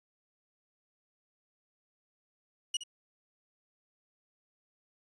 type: tone with echo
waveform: sawtooth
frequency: 2905 Hz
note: F#7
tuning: 32 cents flat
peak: -25 dBFS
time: 2.74-2.77 s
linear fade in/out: 5 ms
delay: 66 ms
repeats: 1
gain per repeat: -12 dB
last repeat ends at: 2.836 s
effects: resampled to 24000 Hz